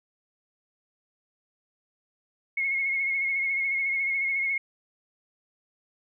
sine tone with vibrato, 2172 Hz, C#7, 36 cents flat, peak -24 dBFS, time 2.57-4.58 s, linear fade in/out 5 ms, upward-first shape sine, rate 14 Hz, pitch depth 34 cents each way, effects none

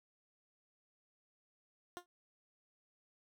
15% pulse tone with exponential decay, 354.2 Hz, F4, 24 cents sharp, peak -34 dBFS, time 1.97-2.06 s, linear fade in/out 0 ms, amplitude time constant 18 ms, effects none

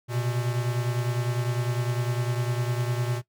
square beating tone pair, 119.9 / 129.8 Hz, A#2 / C3, +49 / -13 cents, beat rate 9.9 Hz, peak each -27 / -32 dBFS, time 0.08-3.22 s, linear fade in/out 50 ms, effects noise-tail reverb RT60 0.1 s tail -17 dB re dry

